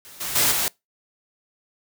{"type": "noise with level steps", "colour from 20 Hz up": "white", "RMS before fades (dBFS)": [-44, -29, -19, -23], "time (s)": [0.05, 0.68], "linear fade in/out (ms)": 0, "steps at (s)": [0.2, 0.35, 0.51], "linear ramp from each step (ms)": 10, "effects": ["noise-tail reverb RT60 0.2 s tail -24 dB re dry"]}